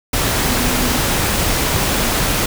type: tone in noise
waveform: sine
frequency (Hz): 248.7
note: B3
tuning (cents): +12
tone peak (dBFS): -22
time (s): 0.47-0.97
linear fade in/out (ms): 5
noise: pink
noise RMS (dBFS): -17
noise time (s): 0.13-2.46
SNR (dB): -8
effects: none